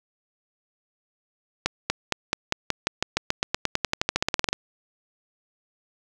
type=accelerating click train; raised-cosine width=0.2 ms; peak=-4 dBFS; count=26; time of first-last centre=1.66-4.53 s; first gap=240 ms; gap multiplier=0.93; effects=none